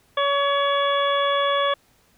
harmonic tone, 564 Hz, C#5, 30 cents sharp, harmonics 1 / 2 / 3 / 4 / 5 / 6, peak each -22 / -22 / -29 / -34 / -38 / -27 dBFS, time 0.17-1.74 s, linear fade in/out 5 ms, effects pink hiss -60 dBFS RMS until 2.17 s

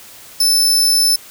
sawtooth tone, 5274 Hz, E8, in tune, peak -8 dBFS, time 0.4-1.16 s, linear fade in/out 5 ms, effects white hiss -39 dBFS RMS until 1.3 s

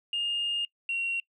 sine tone pair in turn, 2829 / 2745 Hz, F7 / F7, +22 / -31 cents, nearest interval minor second, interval 53 cents, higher first, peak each -26 dBFS, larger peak neither, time 0.13-0.65 / 0.89-1.2 s, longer first, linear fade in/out 2 ms, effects noise-tail reverb RT60 0.1 s tail -24 dB re dry + tanh soft clip ceiling -23 dBFS

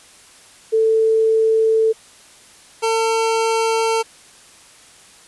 sine / 25% pulse tone pair in turn, 443.8 / 450.5 Hz, A4 / A4, +15 / +41 cents, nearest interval unison, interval 26 cents, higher second, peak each -12 dBFS, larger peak neither, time 0.72-1.93 / 2.82-4.03 s, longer neither, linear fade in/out 20 ms, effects white hiss -46 dBFS RMS until 5.27 s + resampled to 24000 Hz

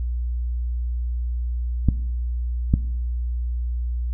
clicks, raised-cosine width 5 ms, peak -4 dBFS, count 2, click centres 1.887 / 2.739 s, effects noise-tail reverb RT60 0.9 s tail -18 dB re dry + added 60 Hz sine -22 dBFS peak until 4.13 s

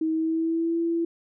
sine tone with pitch glide, 318.5 to 335.1 Hz, D#4 to E4, +41 to +29 cents, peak -22 dBFS, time 0.01-1.05 s, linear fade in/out 5 ms, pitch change +88 cents, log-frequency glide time 0.11-0.79 s, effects none

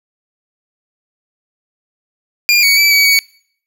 25% pulse tone with pitch steps, 2405 / 2243 / 2310 / 2271 / 2248 Hz, D7 / C#7 / D7 / C#7 / C#7, +41 / +20 / -29 / +41 / +24 cents, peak -4 dBFS, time 2.49-3.19 s, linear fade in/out 0 ms, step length 140 ms, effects noise-tail reverb RT60 0.6 s tail -25 dB re dry

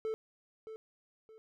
triangle tone with echo, 440 Hz, A4, in tune, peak -31 dBFS, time 0.05-0.14 s, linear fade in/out 0 ms, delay 620 ms, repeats 2, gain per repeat -10 dB, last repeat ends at 1.38 s, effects none

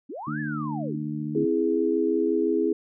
sine linear two-way sweep, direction up then down, 219 to 1760 to 219 Hz, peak -33 dBFS, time 0.09-0.98 s, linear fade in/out 10 ms, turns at 0.4 s
harmonic tone, 75 Hz, D2, 37 cents sharp, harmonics 2 / 3 / 4, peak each -32 / -32 / -32 dBFS, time 0.27-1.45 s, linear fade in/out 5 ms
sine chord, C augmented, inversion none, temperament equal, 261.6 / 329.6 / 415.3 Hz, C4 / E4 / G#4, 0 / 0 / 0 cents, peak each -28 / -24 / -24 dBFS, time 1.35-2.73 s, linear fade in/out 5 ms
effects none

